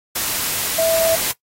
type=tone in noise; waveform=sine; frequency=654 Hz; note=E5; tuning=14 cents flat; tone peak=-14 dBFS; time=0.78-1.16 s; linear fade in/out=10 ms; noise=white; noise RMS=-21 dBFS; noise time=0.15-1.32 s; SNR=+4 dB; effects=noise-tail reverb RT60 0.1 s tail -18 dB re dry + AAC 48 kbps